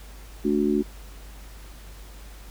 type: chord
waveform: sine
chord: D major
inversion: second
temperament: just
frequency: 220.2 / 293.7 / 367.1 Hz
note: A3 / D4 / F#4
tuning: +2 / 0 / -14 cents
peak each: -24 dBFS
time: 0.44-0.83 s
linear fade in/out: 20 ms
effects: added 50 Hz sine -41 dBFS peak until 2.5 s + pink hiss -49 dBFS RMS until 2.5 s